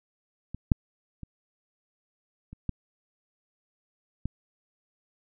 clicks, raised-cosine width 5 ms, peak -23 / -6 / -27 / -30 / -16 / -17 dBFS, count 6, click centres 0.546 / 0.718 / 1.233 / 2.53 / 2.693 / 4.256 s, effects none

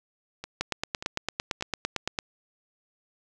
two click trains, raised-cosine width 0.2 ms, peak -10 / -19 dBFS, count 15 / 3, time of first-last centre 0.61-2.188 / 0.44-1.61 s, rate 8.87 / 1.71 Hz, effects none

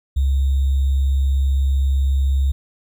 sine tone with sample-and-hold, 67.9 Hz, C#2, 35 cents flat, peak -14 dBFS, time 0.16-2.52 s, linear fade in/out 10 ms, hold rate 3675 Hz, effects none

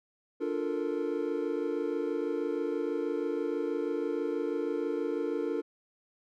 triangle chord, Bb major seventh, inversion first, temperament equal, 293.7 / 349.2 / 440 / 466.2 Hz, D4 / F4 / A4 / Bb4, 0 / 0 / 0 / 0 cents, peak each -33 dBFS, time 0.4-5.62 s, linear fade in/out 20 ms, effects none

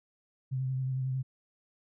sine tone with vibrato, 130.81 Hz, C3, in tune, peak -29 dBFS, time 0.51-1.23 s, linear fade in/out 20 ms, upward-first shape triangle, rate 11 Hz, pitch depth 32 cents each way, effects none

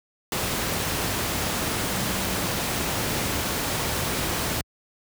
sine tone in noise, 190 Hz, F#3, 46 cents sharp, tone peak -34 dBFS, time 1.9-2.49 s, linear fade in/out 2 ms, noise pink, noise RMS -26 dBFS, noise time 0.32-4.61 s, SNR -11 dB, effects high-pass 60 Hz 12 dB/octave

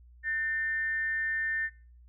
sine tone with amplitude modulation, 1800 Hz, A6, 39 cents sharp, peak -26 dBFS, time 0.23-1.7 s, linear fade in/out 50 ms, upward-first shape sine, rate 296 Hz, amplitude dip 45%, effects noise-tail reverb RT60 0.5 s tail -26 dB re dry + added 60 Hz sine -52 dBFS peak until 2.08 s

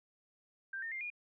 sine tone with pitch steps, 1577 / 1822 / 2105 / 2432 Hz, G6 / A#6 / C7 / D#7, +10 / -40 / +10 / -40 cents, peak -38 dBFS, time 0.73-1.102 s, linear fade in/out 5 ms, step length 93 ms, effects none

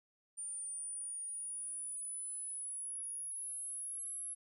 sine linear sweep, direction up, 9180 to 10950 Hz, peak -40 dBFS, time 0.37-4.35 s, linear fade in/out 20 ms, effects none

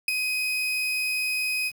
35% pulse tone with ADSR envelope, 2511 Hz, D#7, 15 cents sharp, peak -16 dBFS, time 0.08-1.72 s, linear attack 3 ms, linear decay 12 ms, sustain -7 dB, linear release 50 ms, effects 8-bit

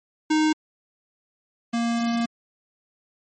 square tone pair in turn, 310 / 233.5 Hz, D#4 / A#3, -6 / +3 cents, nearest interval perfect fourth, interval 491 cents, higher first, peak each -18 / -22 dBFS, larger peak first, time 0.3-0.53 / 1.73-2.26 s, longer second, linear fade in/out 10 ms, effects MP3 32 kbps

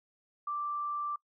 sine tone, 1174.7 Hz, D6, in tune, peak -32 dBFS, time 0.47-1.16 s, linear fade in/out 5 ms, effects noise-tail reverb RT60 0.1 s tail -22 dB re dry

